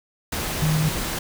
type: tone in noise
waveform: sine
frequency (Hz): 155.56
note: D#3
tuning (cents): 0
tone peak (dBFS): -18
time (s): 0.62-0.89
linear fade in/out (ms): 5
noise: pink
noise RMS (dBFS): -27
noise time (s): 0.32-1.19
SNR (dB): +6
effects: none